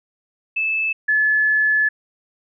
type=tone pair in turn; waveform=sine; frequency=2621 / 1721.8 Hz; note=E7 / A6; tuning=-11 / -38 cents; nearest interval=perfect fifth; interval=727 cents; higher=first; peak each=-18 / -14 dBFS; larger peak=second; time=0.56-0.93 / 1.08-1.89 s; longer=second; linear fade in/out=10 ms; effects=none